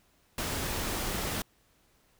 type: noise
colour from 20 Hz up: pink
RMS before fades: -33 dBFS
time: 0.38-1.42 s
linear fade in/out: 2 ms
effects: pink hiss -67 dBFS RMS until 2.19 s